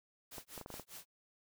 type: noise with tremolo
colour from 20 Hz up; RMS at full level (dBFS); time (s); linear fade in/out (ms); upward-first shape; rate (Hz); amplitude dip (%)
white; -49; 0.31-1.06; 10; sine; 5; 100
type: clicks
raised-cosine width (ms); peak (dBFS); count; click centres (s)
1; -32; 7; 0.382 / 0.578 / 0.613 / 0.661 / 0.703 / 0.741 / 0.797
effects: none